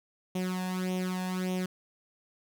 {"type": "tone with flanger", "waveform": "sawtooth", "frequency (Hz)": 184.1, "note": "F#3", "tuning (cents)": -8, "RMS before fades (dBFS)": -32, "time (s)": [0.35, 1.66], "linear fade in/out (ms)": 5, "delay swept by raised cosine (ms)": [0.32, 1.17], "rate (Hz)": 1.7, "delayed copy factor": 0.75, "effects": []}